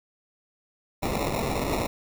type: noise with sample-and-hold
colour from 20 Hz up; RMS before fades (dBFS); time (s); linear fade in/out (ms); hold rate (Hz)
white; -27; 1.02-1.87; 10; 1575
effects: none